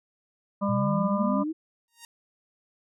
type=harmonic tone; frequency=200.4 Hz; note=G3; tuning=38 cents sharp; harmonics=1 / 3 / 5 / 6; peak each=-25 / -30 / -32 / -33 dBFS; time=0.61-1.44 s; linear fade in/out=20 ms
type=exponential sweep; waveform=sine; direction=up; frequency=113 to 329.6 Hz; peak=-27 dBFS; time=0.68-1.53 s; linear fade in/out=20 ms
type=tone with exponential growth; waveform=5% pulse; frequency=932.3 Hz; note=A#5; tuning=in tune; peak=-29 dBFS; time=1.88-2.05 s; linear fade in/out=1 ms; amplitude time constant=36 ms
effects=none